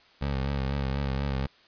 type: tone with vibrato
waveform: 20% pulse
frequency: 68.3 Hz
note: C#2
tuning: 25 cents flat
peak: -22 dBFS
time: 0.21-1.47 s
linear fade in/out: 10 ms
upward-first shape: sine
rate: 4.1 Hz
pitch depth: 61 cents each way
effects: white hiss -58 dBFS RMS until 1.67 s + resampled to 11025 Hz